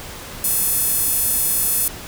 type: tone with high-pass filter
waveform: sawtooth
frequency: 866 Hz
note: A5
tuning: 28 cents flat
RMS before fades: -19 dBFS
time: 0.44-1.88 s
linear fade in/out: 2 ms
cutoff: 11000 Hz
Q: 1.5
effects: pink hiss -34 dBFS RMS until 2.07 s